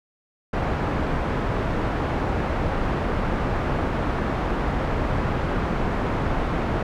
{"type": "low-pass noise", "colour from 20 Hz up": "pink", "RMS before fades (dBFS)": -24, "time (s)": [0.53, 6.83], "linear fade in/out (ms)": 5, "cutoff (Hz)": 1400, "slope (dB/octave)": 12, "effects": []}